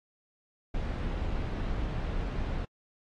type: noise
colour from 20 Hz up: brown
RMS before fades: -32 dBFS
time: 0.74-2.65 s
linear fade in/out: 5 ms
effects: low-pass 4000 Hz 12 dB/octave + AAC 32 kbps